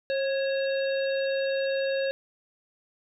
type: harmonic tone with a mistuned harmonic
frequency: 541 Hz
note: C#5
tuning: 42 cents flat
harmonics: 1 / 3 / 5 / 7 / 8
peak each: -25 / -35 / -39 / -42 / -43 dBFS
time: 0.1-2.11 s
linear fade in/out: 0 ms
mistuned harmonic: 3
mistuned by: +40 cents
effects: none